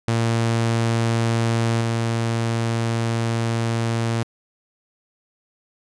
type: tone with level steps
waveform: sawtooth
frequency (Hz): 115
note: A#2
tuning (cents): -23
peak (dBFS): -14 / -16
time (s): 0.08-4.23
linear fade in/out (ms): 0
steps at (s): 1.81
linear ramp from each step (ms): 5
effects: resampled to 22050 Hz